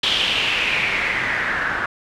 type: noise with low-pass filter sweep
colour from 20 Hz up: white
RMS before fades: -21 dBFS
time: 0.03-1.86 s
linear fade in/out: 5 ms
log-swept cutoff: 3400 to 1500 Hz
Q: 4.7
effects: none